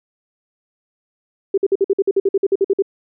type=tone bursts; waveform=sine; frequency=392 Hz; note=G4; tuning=in tune; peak=-11 dBFS; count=15; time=1.54-2.823 s; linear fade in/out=5 ms; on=37 ms; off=52 ms; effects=none